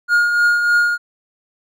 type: tone with tremolo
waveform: triangle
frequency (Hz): 1426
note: F6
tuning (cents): +36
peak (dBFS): -8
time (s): 0.08-0.98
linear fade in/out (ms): 50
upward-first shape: triangle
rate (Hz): 3.3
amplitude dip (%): 50
effects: none